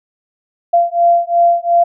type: beating tone pair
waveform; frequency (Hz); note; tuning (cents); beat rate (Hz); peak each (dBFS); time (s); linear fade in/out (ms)
sine; 687 / 689.8; F5 / F5; -29 / -22; 2.8; -12; 0.73-1.84; 10
effects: none